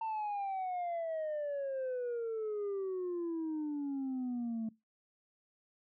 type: exponential sweep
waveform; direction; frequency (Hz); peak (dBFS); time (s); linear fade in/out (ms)
sine; down; 902 to 220; -32; 0.01-4.69; 5
effects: noise-tail reverb RT60 0.2 s tail -22 dB re dry + tanh soft clip ceiling -33 dBFS